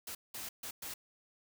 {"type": "noise bursts at uneven times", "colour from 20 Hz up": "white", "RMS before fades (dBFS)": -43, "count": 4, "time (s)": [[0.07, 0.15], [0.34, 0.49], [0.63, 0.71], [0.82, 0.94]], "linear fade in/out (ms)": 5, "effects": []}